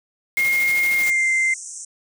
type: noise with tremolo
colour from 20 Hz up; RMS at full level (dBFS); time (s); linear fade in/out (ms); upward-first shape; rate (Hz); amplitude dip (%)
white; -30; 0.37-1.1; 0; square; 13; 35
type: tone with pitch glide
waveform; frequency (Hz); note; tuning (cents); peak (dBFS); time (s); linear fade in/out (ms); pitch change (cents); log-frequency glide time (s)
sine; 2138 to 2084; C7 to C7; +37 to -7; -16; 0.37-1.54; 5; -44; 0.93-1.3
type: band-pass noise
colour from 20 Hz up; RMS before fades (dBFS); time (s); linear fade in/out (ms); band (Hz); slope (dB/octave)
white; -35; 1.03-1.85; 5; 5800 to 8900; 96
effects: none